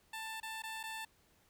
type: tone with dropouts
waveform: 15% pulse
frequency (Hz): 886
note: A5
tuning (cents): +12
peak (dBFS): -35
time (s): 0.13-1.05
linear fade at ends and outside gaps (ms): 5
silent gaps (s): 0.402-0.429 / 0.622-0.635 / 0.831-0.836
effects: pink hiss -70 dBFS RMS until 1.49 s